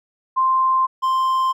sine / triangle tone pair in turn, 1046.5 / 1046.5 Hz, C6 / C6, 0 / 0 cents, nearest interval unison, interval 0 cents, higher neither, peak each -14 dBFS, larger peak neither, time 0.36-0.87 / 1.02-1.53 s, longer neither, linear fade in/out 20 ms, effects none

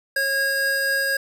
square tone pair together, 546.3 / 1635 Hz, C#5 / G#6, -25 / -28 cents, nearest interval octave + perfect fifth, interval 1897 cents, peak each -29 / -21 dBFS, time 0.16-1.17 s, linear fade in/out 5 ms, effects none

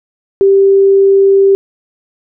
sine tone, 392 Hz, G4, in tune, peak -4 dBFS, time 0.41-1.55 s, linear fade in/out 0 ms, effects none

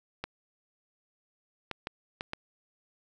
clicks, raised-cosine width 0.3 ms, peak -18 dBFS, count 5, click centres 0.24 / 1.713 / 1.871 / 2.209 / 2.334 s, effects 10-bit

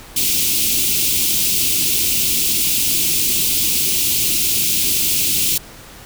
white band-stop noise, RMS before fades -17 dBFS, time 0.16-5.58 s, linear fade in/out 5 ms, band 390 to 2400 Hz, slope 48 dB/octave, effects pink hiss -39 dBFS RMS until 6.05 s

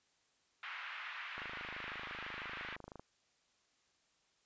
pink band-pass noise, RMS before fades -46 dBFS, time 0.63-2.76 s, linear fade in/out 2 ms, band 1200 to 2800 Hz, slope 24 dB/octave
click train, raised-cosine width 1 ms, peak -35 dBFS, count 43, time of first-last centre 1.38-2.995 s, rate 26 Hz
effects white hiss -75 dBFS RMS until 4.45 s + resampled to 16000 Hz

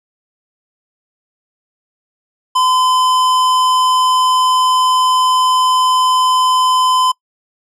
sine tone with hard clipping, 1020 Hz, C6, 44 cents flat, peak -12 dBFS, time 2.55-7.12 s, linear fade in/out 10 ms, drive 15 dB, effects noise-tail reverb RT60 0.1 s tail -24 dB re dry

